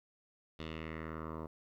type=tone with low-pass filter sweep; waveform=10% pulse; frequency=79.7 Hz; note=D#2; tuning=42 cents sharp; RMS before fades=-43 dBFS; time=0.59-1.47 s; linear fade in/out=5 ms; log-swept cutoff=3600 to 870 Hz; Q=2.6; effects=12-bit